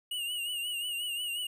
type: tone with vibrato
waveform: square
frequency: 2870 Hz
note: F7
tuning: 47 cents sharp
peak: -33 dBFS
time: 0.11-1.47 s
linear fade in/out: 5 ms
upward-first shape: triangle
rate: 5.6 Hz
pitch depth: 76 cents each way
effects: none